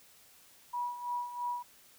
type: tone with tremolo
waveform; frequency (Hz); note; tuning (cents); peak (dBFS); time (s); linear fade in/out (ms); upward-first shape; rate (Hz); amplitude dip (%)
sine; 971; B5; -30; -31; 0.73-1.63; 10; sine; 3; 70
effects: white hiss -60 dBFS RMS until 1.98 s